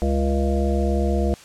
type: harmonic tone with a mistuned harmonic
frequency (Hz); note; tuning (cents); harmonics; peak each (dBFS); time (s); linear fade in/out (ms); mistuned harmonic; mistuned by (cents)
68.7; C#2; -15; 1 / 3 / 5 / 7 / 9 / 10; -20 / -25 / -27 / -28 / -30 / -30; 0.02-1.34; 0; 9; -23
effects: white hiss -45 dBFS RMS until 1.44 s + low-pass 8000 Hz 12 dB/octave